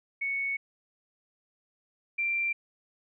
sine tone pair in turn, 2217 / 2361 Hz, C#7 / D7, 0 / +9 cents, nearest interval minor second, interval 109 cents, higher second, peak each -28 / -26 dBFS, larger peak second, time 0.21-0.57 / 2.18-2.53 s, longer first, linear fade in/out 10 ms, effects none

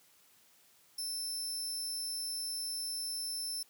25% pulse tone, 5310 Hz, E8, 12 cents sharp, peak -31 dBFS, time 0.98-3.63 s, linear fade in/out 5 ms, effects white hiss -65 dBFS RMS until 3.69 s + high-pass 80 Hz 12 dB/octave

